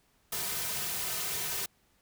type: noise with comb filter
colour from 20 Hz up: white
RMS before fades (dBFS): -34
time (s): 0.32-1.66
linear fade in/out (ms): 5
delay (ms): 3.6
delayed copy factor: -0.65
effects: pink hiss -69 dBFS RMS until 2.01 s